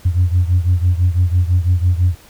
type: beating tone pair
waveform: sine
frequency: 87.4 / 93.4 Hz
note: F2 / F#2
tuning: +2 / +17 cents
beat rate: 6 Hz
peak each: -12 / -15 dBFS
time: 0.05-2.15 s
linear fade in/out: 10 ms
effects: tanh soft clip ceiling -6 dBFS + pink hiss -45 dBFS RMS until 2.29 s